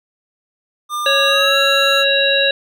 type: tone with pitch glide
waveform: square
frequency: 1200 to 1339.2 Hz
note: D6 to E6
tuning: +37 to +27 cents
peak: -20 dBFS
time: 0.89-2.05 s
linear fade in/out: 50 ms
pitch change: +190 cents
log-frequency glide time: 1.26-1.57 s
type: harmonic tone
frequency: 553 Hz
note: C#5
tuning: 4 cents flat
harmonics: 1 / 3 / 5 / 7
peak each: -17 / -18 / -19 / -16 dBFS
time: 1.06-2.51 s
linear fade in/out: 2 ms
effects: none